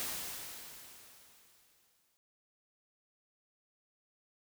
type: noise with exponential decay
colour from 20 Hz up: white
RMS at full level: -37 dBFS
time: 0-2.17 s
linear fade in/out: 0 ms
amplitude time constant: 470 ms
effects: none